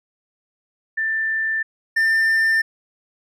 sine / triangle tone pair in turn, 1777 / 1793.5 Hz, A6 / A6, +17 / +33 cents, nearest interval unison, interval 16 cents, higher second, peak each -19 / -13 dBFS, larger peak second, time 0.97-1.63 / 1.96-2.62 s, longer neither, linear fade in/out 10 ms, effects none

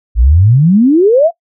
sine exponential sweep, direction up, 52 to 712 Hz, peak -4 dBFS, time 0.15-1.31 s, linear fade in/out 50 ms, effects noise-tail reverb RT60 0.1 s tail -19 dB re dry

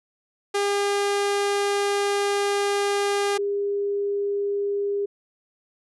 sawtooth / sine tone pair in turn, 403.7 / 403.7 Hz, G#4 / G#4, -49 / -49 cents, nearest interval unison, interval 0 cents, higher neither, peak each -17 / -22 dBFS, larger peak first, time 0.54-3.38 / 3.38-5.06 s, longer first, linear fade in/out 10 ms, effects resampled to 24000 Hz

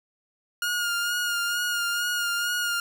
sawtooth tone with vibrato, 1423 Hz, F6, 32 cents sharp, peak -21 dBFS, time 0.62-2.8 s, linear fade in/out 2 ms, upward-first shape sine, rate 2.2 Hz, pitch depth 28 cents each way, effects none

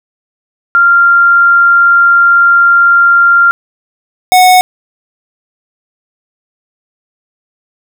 sine / square tone pair in turn, 1389 / 735.8 Hz, F6 / F#5, -10 / -10 cents, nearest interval major seventh, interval 1100 cents, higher first, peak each -3 dBFS, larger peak neither, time 0.75-3.51 / 4.32-4.61 s, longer first, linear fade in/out 0 ms, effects none

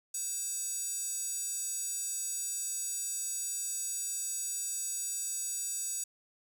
square tone with high-pass filter, 523.3 Hz, C5, in tune, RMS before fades -36 dBFS, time 0.14-6.04 s, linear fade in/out 5 ms, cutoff 7600 Hz, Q 5.6, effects none

